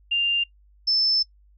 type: tone pair in turn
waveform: sine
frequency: 2794 / 5274 Hz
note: F7 / E8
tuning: 0 / 0 cents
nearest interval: major seventh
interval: 1100 cents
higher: second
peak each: -19 / -18 dBFS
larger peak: second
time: 0.11-0.44 / 0.87-1.23 s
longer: second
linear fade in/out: 10 ms
effects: noise-tail reverb RT60 0.1 s tail -22 dB re dry + added 50 Hz sine -53 dBFS peak until 1.57 s